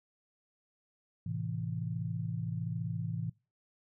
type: chord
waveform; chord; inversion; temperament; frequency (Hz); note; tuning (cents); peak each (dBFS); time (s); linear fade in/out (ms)
sine; A minor; none; equal with one note detuned; 109.56 / 130.81 / 164.81; A2 / C3 / E3; -7 / 0 / 0; -37 / -39 / -37; 1.26-3.3; 5
effects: noise-tail reverb RT60 0.3 s tail -24 dB re dry